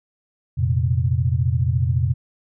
sine chord, F suspended fourth, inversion none, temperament equal, 87.31 / 116.54 / 130.81 Hz, F2 / Bb2 / C3, 0 / 0 / 0 cents, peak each -21 dBFS, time 0.57-2.14 s, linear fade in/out 20 ms, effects none

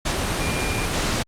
sine tone in noise, 2400 Hz, D7, 37 cents sharp, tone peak -29 dBFS, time 0.4-0.86 s, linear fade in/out 10 ms, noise pink, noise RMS -23 dBFS, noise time 0.05-1.23 s, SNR -9 dB, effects low-pass 9000 Hz 12 dB/octave + Opus 48 kbps

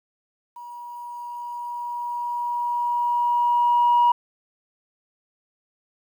sine tone with level ramp, 960 Hz, B5, 49 cents flat, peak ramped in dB -36 to -12 dBFS, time 0.56-4.12 s, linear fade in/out 5 ms, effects tanh soft clip ceiling -11 dBFS + 9-bit

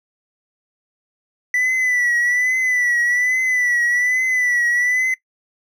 triangle tone with vibrato, 1975.5 Hz, B6, in tune, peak -14 dBFS, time 1.54-5.14 s, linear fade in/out 2 ms, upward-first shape triangle, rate 1.2 Hz, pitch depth 65 cents each way, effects noise-tail reverb RT60 0.1 s tail -19 dB re dry

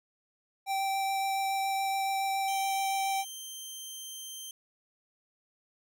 square tone with vibrato, 779 Hz, G5, 11 cents flat, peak -29 dBFS, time 0.66-3.25 s, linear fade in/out 50 ms, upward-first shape triangle, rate 7.1 Hz, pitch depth 10 cents each way
15% pulse tone, 3136 Hz, G7, in tune, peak -33 dBFS, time 2.48-4.51 s, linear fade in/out 2 ms
effects none

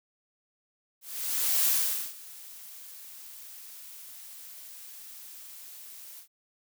blue noise with ADSR envelope, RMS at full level -24 dBFS, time 1.01-6.28 s, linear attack 650 ms, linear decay 470 ms, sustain -22 dB, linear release 100 ms, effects none

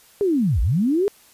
sine linear two-way sweep, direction down then up, 421.5 to 45.93 to 421.5 Hz, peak -16 dBFS, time 0.21-1.08 s, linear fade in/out 0 ms, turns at 0.61 s, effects white hiss -52 dBFS RMS until 1.33 s + resampled to 32000 Hz

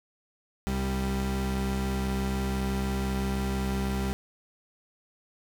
35% pulse tone pair together, 65.96 / 196 Hz, C2 / G3, +15 / 0 cents, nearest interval octave + perfect fifth, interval 1885 cents, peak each -28 dBFS, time 0.67-4.13 s, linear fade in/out 0 ms, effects none

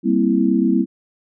sine chord, C dominant seventh, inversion second, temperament equal, 196 / 233.1 / 261.6 / 329.6 Hz, G3 / Bb3 / C4 / E4, 0 / 0 / 0 / 0 cents, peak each -19 dBFS, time 0.03-0.86 s, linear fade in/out 50 ms, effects none

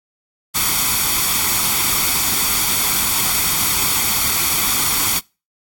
white noise with comb filter, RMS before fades -17 dBFS, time 0.54-5.2 s, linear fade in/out 20 ms, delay 0.88 ms, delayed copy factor +0.6, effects noise-tail reverb RT60 0.3 s tail -25 dB re dry + AAC 64 kbps

